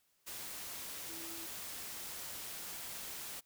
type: tone in noise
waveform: sine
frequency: 329.6 Hz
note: E4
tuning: in tune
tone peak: -51 dBFS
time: 1.08-1.47 s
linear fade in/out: 20 ms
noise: white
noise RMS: -45 dBFS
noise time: 0.26-3.41 s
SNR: -9 dB
effects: white hiss -75 dBFS RMS until 3.45 s